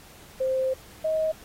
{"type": "tone pair in turn", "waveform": "sine", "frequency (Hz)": [523.3, 631.3], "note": ["C5", "D#5"], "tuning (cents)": [0, 25], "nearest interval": "minor third", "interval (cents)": 325, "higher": "second", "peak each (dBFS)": -22, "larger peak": "neither", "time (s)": [[0.4, 0.74], [1.04, 1.32]], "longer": "first", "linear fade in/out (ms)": 10, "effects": ["pink hiss -50 dBFS RMS until 1.44 s", "AAC 48 kbps"]}